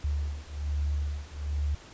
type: beating tone pair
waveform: sine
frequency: 72.3 / 73.5 Hz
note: D2 / D2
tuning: -27 / +2 cents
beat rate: 1.2 Hz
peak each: -31 dBFS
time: 0.04-1.75 s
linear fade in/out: 5 ms
effects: pink hiss -50 dBFS RMS until 1.93 s + resampled to 16000 Hz